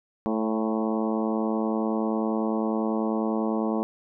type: harmonic tone with a mistuned harmonic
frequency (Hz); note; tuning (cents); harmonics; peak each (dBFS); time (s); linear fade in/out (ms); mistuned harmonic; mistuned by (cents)
110.1; A2; +2; 2 / 3 / 4 / 5 / 6 / 7 / 8 / 9 / 10; -26 / -30 / -32 / -34 / -36 / -37 / -38 / -39 / -40; 0.26-3.83; 0; 6; +21
effects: none